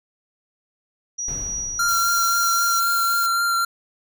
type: tone with tremolo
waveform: sine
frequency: 5790 Hz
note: F#8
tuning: 38 cents flat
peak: -24 dBFS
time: 1.18-2.8 s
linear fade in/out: 10 ms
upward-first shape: triangle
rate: 3.2 Hz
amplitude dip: 25%
type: noise with exponential decay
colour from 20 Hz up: brown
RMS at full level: -29 dBFS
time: 1.28-2.85 s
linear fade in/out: 1 ms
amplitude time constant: 340 ms
type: tone with vibrato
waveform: square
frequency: 1380 Hz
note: F6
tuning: 21 cents flat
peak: -19 dBFS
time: 1.79-3.65 s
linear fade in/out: 5 ms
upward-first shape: triangle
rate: 3.8 Hz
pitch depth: 17 cents each way
type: noise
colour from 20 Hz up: violet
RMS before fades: -29 dBFS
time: 1.88-3.27 s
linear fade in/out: 10 ms
effects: none